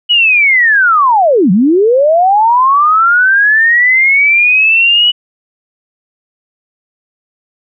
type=linear two-way sweep; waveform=sine; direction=down then up; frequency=2960 to 170 to 2960 Hz; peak=-5 dBFS; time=0.09-5.12 s; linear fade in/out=20 ms; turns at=1.51 s; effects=none